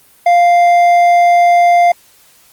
triangle tone with hard clipping, 698 Hz, F5, 1 cent flat, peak -7 dBFS, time 0.26-1.92 s, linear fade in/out 5 ms, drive 9 dB, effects white hiss -47 dBFS RMS until 2.52 s + Opus 32 kbps

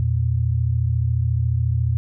sine tone pair together, 84.33 / 118.5 Hz, E2 / A#2, +40 / +29 cents, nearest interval tritone, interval 589 cents, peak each -21 / -19 dBFS, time 0-1.97 s, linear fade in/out 0 ms, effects none

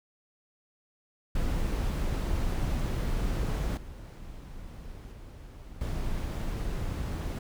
brown noise with level steps, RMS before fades -29 / -43 / -45 / -32 dBFS, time 1.35-7.39 s, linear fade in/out 5 ms, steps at 3.77 / 5.12 / 5.81 s, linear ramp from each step 2 ms, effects none

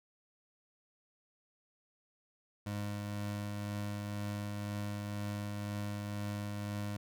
25% pulse tone with tremolo, 103 Hz, G#2, 14 cents flat, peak -32 dBFS, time 2.66-6.97 s, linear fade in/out 5 ms, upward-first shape triangle, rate 2 Hz, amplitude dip 25%, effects none

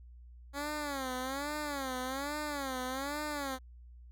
10% pulse tone with vibrato, 276.4 Hz, C#4, 5 cents flat, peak -27 dBFS, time 0.53-3.59 s, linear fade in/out 50 ms, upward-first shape sine, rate 1.2 Hz, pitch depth 150 cents each way, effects added 60 Hz sine -50 dBFS peak until 4.11 s

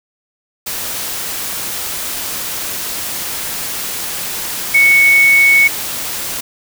sine tone in noise, 2217 Hz, C#7, in tune, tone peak -6 dBFS, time 4.74-5.68 s, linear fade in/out 10 ms, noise white, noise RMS -22 dBFS, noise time 0.66-6.41 s, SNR +13 dB, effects none

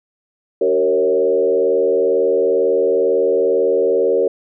sine tone with frequency modulation, 461.1 Hz, A#4, 19 cents flat, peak -12 dBFS, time 0.61-4.28 s, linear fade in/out 5 ms, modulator 82.1 Hz, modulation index 1.2, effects none

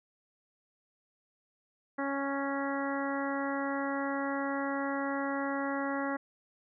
harmonic tone, 277.2 Hz, C#4, in tune, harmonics 1 / 2 / 3 / 4 / 5 / 6 / 7, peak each -34 / -37 / -39 / -40 / -41 / -42 / -42 dBFS, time 1.98-6.17 s, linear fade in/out 10 ms, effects none

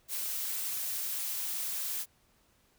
blue noise, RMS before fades -35 dBFS, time 0.08-2.06 s, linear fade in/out 50 ms, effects pink hiss -68 dBFS RMS until 2.78 s

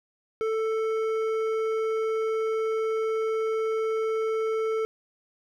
sine tone with hard clipping, 442 Hz, A4, 8 cents sharp, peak -26 dBFS, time 0.41-4.85 s, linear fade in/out 0 ms, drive 9 dB, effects none

